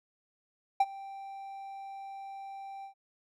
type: tone with ADSR envelope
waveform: triangle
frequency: 784 Hz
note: G5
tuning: in tune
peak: -17 dBFS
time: 0.8-2.94 s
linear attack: 6 ms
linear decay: 41 ms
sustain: -22 dB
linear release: 100 ms
effects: none